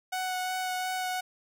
sawtooth tone with vibrato, 740 Hz, F#5, in tune, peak -26 dBFS, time 0.12-1.21 s, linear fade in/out 10 ms, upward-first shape sine, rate 2.8 Hz, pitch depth 10 cents each way, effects none

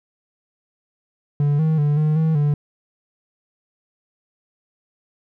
triangle tone with pitch steps, 144.9 / 158.1 / 146.7 / 153.2 / 159.6 / 146.5 Hz, D3 / D#3 / D3 / D#3 / D#3 / D3, -23 / +28 / -2 / -27 / +44 / -4 cents, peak -13 dBFS, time 1.4-2.54 s, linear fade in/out 2 ms, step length 190 ms, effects none

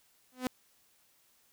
sawtooth tone with exponential growth, 253.6 Hz, B3, 46 cents sharp, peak -23 dBFS, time 0.32-0.47 s, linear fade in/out 0 ms, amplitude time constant 31 ms, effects white hiss -68 dBFS RMS until 1.52 s

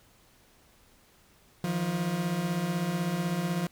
40% pulse beating tone pair, 159.7 / 175.7 Hz, D#3 / F3, +45 / +11 cents, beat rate 16 Hz, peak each -33 / -28 dBFS, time 1.64-3.67 s, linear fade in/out 2 ms, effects pink hiss -61 dBFS RMS until 3.71 s

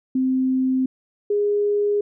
sine tone pair in turn, 260 / 411.7 Hz, C4 / G#4, -11 / -15 cents, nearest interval minor sixth, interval 796 cents, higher second, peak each -17 / -17 dBFS, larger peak neither, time 0.15-0.86 / 1.3-2.01 s, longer neither, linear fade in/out 5 ms, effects none

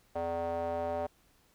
square tone with band-pass filter, 84.2 Hz, E2, 37 cents sharp, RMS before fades -34 dBFS, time 0.15-1.07 s, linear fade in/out 10 ms, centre 660 Hz, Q 5.1, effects pink hiss -67 dBFS RMS until 1.54 s

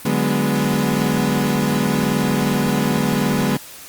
35% pulse chord, G# half-diminished seventh, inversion second, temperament equal, 146.83 / 185 / 207.7 / 246.9 Hz, D3 / F#3 / G#3 / B3, 0 / 0 / 0 / 0 cents, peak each -21 / -22 / -19 / -20 dBFS, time 0.05-3.57 s, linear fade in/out 5 ms, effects white hiss -38 dBFS RMS until 3.88 s + Opus 32 kbps

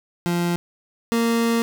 30% pulse tone pair in turn, 173.3 / 231.3 Hz, F3 / A#3, -13 / -13 cents, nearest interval perfect fourth, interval 500 cents, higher second, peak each -17 / -15 dBFS, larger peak second, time 0.26-0.56 / 1.12-1.62 s, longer second, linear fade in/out 0 ms, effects none

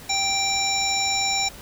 harmonic tone, 784 Hz, G5, in tune, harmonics 1 / 3 / 5 / 7 / 9, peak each -27 / -27 / -27 / -27 / -27 dBFS, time 0.09-1.49 s, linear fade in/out 10 ms, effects pink hiss -42 dBFS RMS until 1.61 s

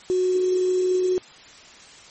sine tone with quantisation, 367.7 Hz, F#4, 11 cents flat, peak -18 dBFS, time 0.1-1.18 s, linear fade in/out 0 ms, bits 6, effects white hiss -46 dBFS RMS until 2.1 s + MP3 32 kbps

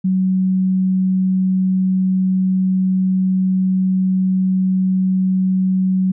sine tone, 187.3 Hz, F#3, 21 cents sharp, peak -13 dBFS, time 0.04-6.12 s, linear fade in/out 10 ms, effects none

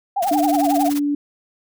sine tone with vibrato, 738 Hz, F#5, 5 cents flat, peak -17 dBFS, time 0.16-0.9 s, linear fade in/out 10 ms, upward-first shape triangle, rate 11 Hz, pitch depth 210 cents each way
white noise with tremolo, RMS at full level -28 dBFS, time 0.22-1 s, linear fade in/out 5 ms, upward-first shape triangle, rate 19 Hz, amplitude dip 95%
sine tone with pitch glide, 296.8 to 289.2 Hz, D4 to D4, +18 to -27 cents, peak -17 dBFS, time 0.31-1.15 s, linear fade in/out 5 ms, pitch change -45 cents, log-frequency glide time 0.47-0.64 s
effects none

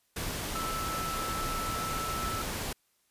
sine tone in noise, 1318.5 Hz, E6, in tune, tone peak -34 dBFS, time 0.55-2.42 s, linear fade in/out 5 ms, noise pink, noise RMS -35 dBFS, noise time 0.16-2.73 s, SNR -2 dB, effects white hiss -72 dBFS RMS until 3.1 s + resampled to 32000 Hz

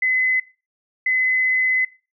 sine tone pair in turn, 2029 / 2029 Hz, B6 / B6, +46 / +46 cents, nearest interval unison, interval 0 cents, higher neither, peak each -16 dBFS, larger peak neither, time 0.02-0.4 / 1.06-1.85 s, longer second, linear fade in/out 5 ms, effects noise-tail reverb RT60 0.3 s tail -18 dB re dry

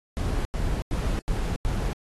brown noise bursts, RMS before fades -26 dBFS, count 5, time 0.17-1.93 s, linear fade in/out 0 ms, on 280 ms, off 90 ms, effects AAC 32 kbps

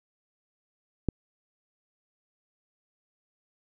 click, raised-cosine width 3 ms, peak -12 dBFS, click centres 1.087 s, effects none

